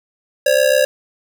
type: ring-modulated tone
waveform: square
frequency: 554.4 Hz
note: C#5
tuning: in tune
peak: -9 dBFS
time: 0.46-0.85 s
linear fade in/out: 0 ms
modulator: 33.5 Hz
effects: none